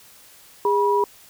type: tone pair together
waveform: sine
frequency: 408.3 / 971 Hz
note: G#4 / B5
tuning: -29 / -30 cents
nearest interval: octave + minor third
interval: 1499 cents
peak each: -19 dBFS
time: 0.65-1.04 s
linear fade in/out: 2 ms
effects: white hiss -49 dBFS RMS until 1.29 s